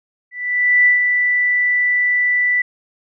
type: tone with ADSR envelope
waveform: sine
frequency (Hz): 1975.5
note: B6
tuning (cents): 0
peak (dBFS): -8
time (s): 0.31-2.62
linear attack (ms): 550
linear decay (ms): 130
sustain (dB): -5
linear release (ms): 6
effects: none